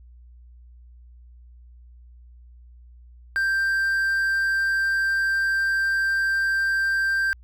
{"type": "tone with quantisation", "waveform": "triangle", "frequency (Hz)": 1576, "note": "G6", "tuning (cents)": 9, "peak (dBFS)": -18, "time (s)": [3.36, 7.33], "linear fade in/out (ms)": 0, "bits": 8, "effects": ["added 60 Hz sine -45 dBFS peak until 7.43 s"]}